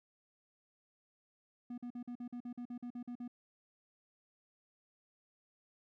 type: tone bursts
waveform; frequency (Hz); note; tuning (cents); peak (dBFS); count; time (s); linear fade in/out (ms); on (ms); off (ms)
triangle; 243; B3; -28; -39; 13; 1.7-3.279; 5; 79; 46
effects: none